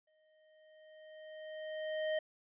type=tone with exponential growth; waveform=square; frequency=622.3 Hz; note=D#5; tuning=in tune; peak=-32 dBFS; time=0.07-2.19 s; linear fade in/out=5 ms; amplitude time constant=460 ms; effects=resampled to 8000 Hz